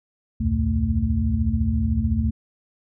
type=tone cluster; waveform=sine; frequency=67.1 / 81 / 96.7 / 122.2 / 222.7 Hz; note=C2 / E2 / G2 / B2 / A3; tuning=+44 / -30 / -23 / -18 / +21 cents; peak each=-25 / -23 / -28 / -29 / -24 dBFS; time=0.4-2.31 s; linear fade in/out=10 ms; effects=none